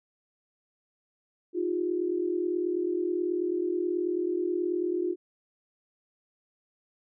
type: tone cluster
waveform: sine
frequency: 316.4 / 355 / 404.2 Hz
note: D#4 / F4 / G#4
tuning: +29 / +28 / -47 cents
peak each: -33 / -27 / -36 dBFS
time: 1.53-5.16 s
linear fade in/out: 50 ms
effects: none